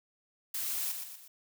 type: noise with echo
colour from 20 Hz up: blue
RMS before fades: -35 dBFS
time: 0.54-0.92 s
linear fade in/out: 5 ms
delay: 120 ms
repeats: 3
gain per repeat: -6 dB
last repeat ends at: 1.28 s
effects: none